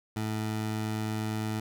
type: tone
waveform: 20% pulse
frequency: 108.7 Hz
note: A2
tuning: 21 cents flat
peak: -25 dBFS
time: 0.16-1.6 s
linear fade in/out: 5 ms
effects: none